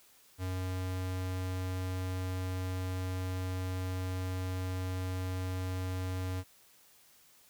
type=tone; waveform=square; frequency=92.5 Hz; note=F#2; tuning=in tune; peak=-34 dBFS; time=0.38-6.44 s; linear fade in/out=50 ms; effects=white hiss -62 dBFS RMS until 7.49 s